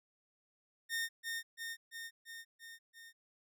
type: tone with echo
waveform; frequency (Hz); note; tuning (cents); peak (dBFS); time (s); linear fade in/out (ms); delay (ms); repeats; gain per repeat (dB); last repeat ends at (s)
sawtooth; 1831; A#6; -32; -31; 0.89-1.09; 50; 340; 6; -3; 3.13
effects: none